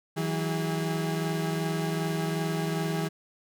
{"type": "tone cluster", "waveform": "35% pulse", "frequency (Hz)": [162.1, 184.7, 407.9], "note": ["E3", "F#3", "G#4"], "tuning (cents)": [-29, -3, -31], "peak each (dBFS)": [-27, -34, -32], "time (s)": [0.16, 3.09], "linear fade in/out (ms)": 20, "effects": []}